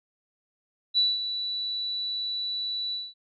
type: tone with ADSR envelope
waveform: sine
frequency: 3951 Hz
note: B7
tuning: in tune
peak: -18 dBFS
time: 0.94-3.14 s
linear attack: 38 ms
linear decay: 200 ms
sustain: -10 dB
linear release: 210 ms
effects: none